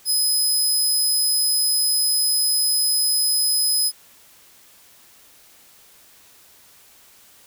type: tone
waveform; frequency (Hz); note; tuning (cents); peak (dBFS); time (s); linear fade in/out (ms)
20% pulse; 5050; D#8; +25; -12; 0.05-3.92; 50
effects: white hiss -51 dBFS RMS until 7.46 s